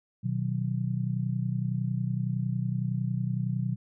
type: chord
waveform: sine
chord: B major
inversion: none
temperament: just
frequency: 123.47 / 154.34 / 185.21 Hz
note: B2 / D#3 / F#3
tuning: 0 / -14 / +2 cents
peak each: -29 / -33 / -32 dBFS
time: 0.23-3.76 s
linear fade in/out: 20 ms
effects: none